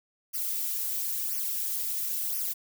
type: noise with flanger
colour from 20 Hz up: violet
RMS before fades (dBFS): -31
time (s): 0.33-2.54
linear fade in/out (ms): 20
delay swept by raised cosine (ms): 0.25 to 4.95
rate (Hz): 0.98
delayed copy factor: -0.95
effects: none